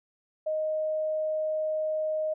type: tone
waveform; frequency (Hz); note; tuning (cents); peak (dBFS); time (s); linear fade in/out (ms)
sine; 622.3; D#5; 0; -26; 0.46-2.34; 10
effects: none